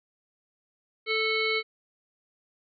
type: harmonic tone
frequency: 440 Hz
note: A4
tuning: in tune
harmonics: 1 / 3 / 5 / 7 / 9 / 10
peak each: -29 / -35 / -27 / -36 / -34 / -37 dBFS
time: 1.06-1.63 s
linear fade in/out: 50 ms
effects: none